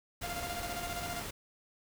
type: noise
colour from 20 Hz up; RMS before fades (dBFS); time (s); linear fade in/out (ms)
pink; -41; 0.21-1.31; 10
type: tone with tremolo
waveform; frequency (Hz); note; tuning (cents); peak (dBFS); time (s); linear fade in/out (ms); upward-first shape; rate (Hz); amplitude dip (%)
sawtooth; 698.5; F5; 0; -33; 0.23-1.22; 5; square; 15; 55
effects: none